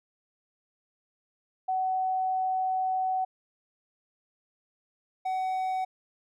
sine / triangle tone pair in turn, 751 / 751 Hz, F#5 / F#5, +26 / +26 cents, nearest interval unison, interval 0 cents, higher neither, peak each -25 dBFS, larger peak neither, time 1.68-3.25 / 5.25-5.85 s, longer first, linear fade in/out 10 ms, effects none

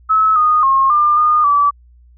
sine tone with pitch steps, 1294 / 1234 / 1077 / 1198 / 1221 / 1153 Hz, E6 / D#6 / C6 / D6 / D#6 / D6, -32 / -15 / +50 / +34 / -33 / -32 cents, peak -9 dBFS, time 0.09-1.71 s, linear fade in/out 20 ms, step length 270 ms, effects added 60 Hz sine -43 dBFS peak until 2.17 s

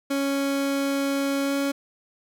30% pulse tone with pitch glide, 277.2 to 278.8 Hz, C#4 to C#4, 0 to +10 cents, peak -20 dBFS, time 0.1-1.72 s, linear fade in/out 10 ms, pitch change +10 cents, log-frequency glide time 1.44-1.54 s, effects none

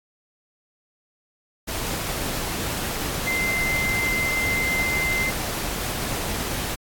sine tone in noise, 2077 Hz, C7, 13 cents flat, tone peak -22 dBFS, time 3.26-5.31 s, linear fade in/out 20 ms, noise pink, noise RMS -28 dBFS, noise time 1.67-6.76 s, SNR +3 dB, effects AAC 64 kbps

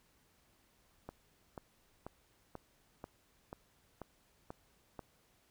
click train, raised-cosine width 1 ms, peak -30 dBFS, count 9, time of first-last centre 1.09-4.992 s, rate 2.05 Hz, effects pink hiss -71 dBFS RMS until 5.5 s

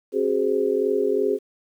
sine tone cluster, 268 / 374.7 / 417.5 / 519 Hz, C4 / F#4 / G#4 / C5, +42 / +22 / +9 / -14 cents, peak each -29 / -24 / -21 / -29 dBFS, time 0.12-1.39 s, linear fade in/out 50 ms, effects 9-bit

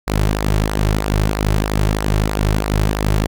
sawtooth tone with flanger, 51.91 Hz, G#1, in tune, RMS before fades -17 dBFS, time 0.07-3.27 s, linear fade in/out 10 ms, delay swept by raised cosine 0.29 to 4.19 ms, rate 3.1 Hz, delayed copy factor -0.55, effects none

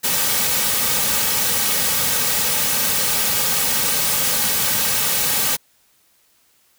white noise with comb filter, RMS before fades -19 dBFS, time 0.03-5.57 s, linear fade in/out 20 ms, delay 2.9 ms, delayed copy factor -0.7, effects white hiss -59 dBFS RMS until 6.78 s

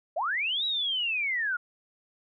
sine linear two-way sweep, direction up then down, 562 to 3905 to 1388 Hz, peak -26 dBFS, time 0.16-1.57 s, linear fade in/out 10 ms, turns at 0.65 s, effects none

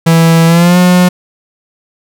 45% pulse tone with pitch glide, 164.81 to 179.73 Hz, E3 to F3, 0 to +50 cents, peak -4 dBFS, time 0.06-1.09 s, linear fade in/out 10 ms, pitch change +150 cents, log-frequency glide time 0.46-0.78 s, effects none

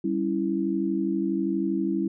sine chord, C# diminished, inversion second, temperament equal, 196 / 277.2 / 329.6 Hz, G3 / C#4 / E4, 0 / 0 / 0 cents, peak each -28 / -29 / -26 dBFS, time 0.04-2.08 s, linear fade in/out 5 ms, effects none

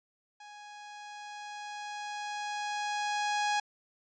sawtooth tone with level ramp, 830.6 Hz, G#5, in tune, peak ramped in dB -44 to -23 dBFS, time 0.4-3.6 s, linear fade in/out 5 ms, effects resampled to 16000 Hz

